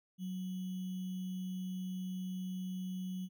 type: tone with sample-and-hold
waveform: sine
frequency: 185 Hz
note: F#3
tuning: in tune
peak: -37 dBFS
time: 0.18-3.29 s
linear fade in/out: 50 ms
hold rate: 3150 Hz
effects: none